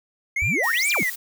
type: tone with vibrato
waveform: triangle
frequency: 2093 Hz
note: C7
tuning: in tune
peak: -19 dBFS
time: 0.36-1.1 s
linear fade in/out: 5 ms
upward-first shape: sine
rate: 2.2 Hz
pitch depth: 230 cents each way
type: exponential two-way sweep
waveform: sine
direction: up then down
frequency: 69.3 to 9956 to 139.8 Hz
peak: -24 dBFS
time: 0.42-1.03 s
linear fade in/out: 0 ms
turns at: 0.88 s
type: noise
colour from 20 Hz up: blue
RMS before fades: -33 dBFS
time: 0.63-1.16 s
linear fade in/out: 10 ms
effects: none